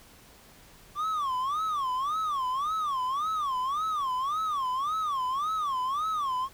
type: tone with vibrato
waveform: triangle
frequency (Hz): 1141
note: C#6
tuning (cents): +50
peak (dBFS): -25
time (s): 0.95-6.49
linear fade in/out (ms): 50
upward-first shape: sine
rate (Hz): 1.8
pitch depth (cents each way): 220
effects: pink hiss -54 dBFS RMS until 6.53 s